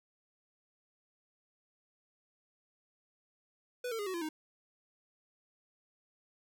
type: tone with pitch steps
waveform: square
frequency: 493.9 / 450.3 / 410.5 / 374.3 / 341.3 / 311.1 Hz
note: B4 / A4 / G#4 / F#4 / F4 / D#4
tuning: 0 / +40 / -20 / +20 / -40 / 0 cents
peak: -36 dBFS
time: 3.84-4.29 s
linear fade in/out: 5 ms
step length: 75 ms
effects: none